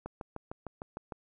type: click train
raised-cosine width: 1 ms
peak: -25 dBFS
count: 8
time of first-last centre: 0.06-1.122 s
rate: 6.59 Hz
effects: none